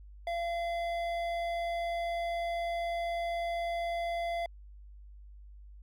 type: tone with hard clipping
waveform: triangle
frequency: 684 Hz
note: F5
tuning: 36 cents flat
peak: -33 dBFS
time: 0.27-4.46 s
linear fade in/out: 2 ms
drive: 14 dB
effects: added 50 Hz sine -48 dBFS peak until 5.82 s